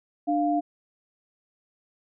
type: tone pair together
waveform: sine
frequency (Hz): 296.9 / 698.5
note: D4 / F5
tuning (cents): +19 / 0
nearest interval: octave + minor third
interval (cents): 1481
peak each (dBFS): -24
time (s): 0.27-0.61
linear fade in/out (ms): 20
effects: none